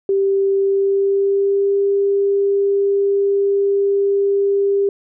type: tone with pitch glide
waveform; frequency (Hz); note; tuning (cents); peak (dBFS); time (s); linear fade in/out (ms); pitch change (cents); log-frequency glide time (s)
sine; 392 to 398.4; G4 to G4; 0 to +28; -13; 0.09-4.89; 2; +28; 0.56-1.78
effects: none